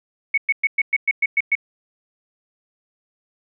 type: tone bursts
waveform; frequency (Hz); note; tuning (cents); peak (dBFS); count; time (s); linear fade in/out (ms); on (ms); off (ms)
sine; 2216; C#7; -1; -14; 9; 0.34-1.553; 5; 37; 110
effects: none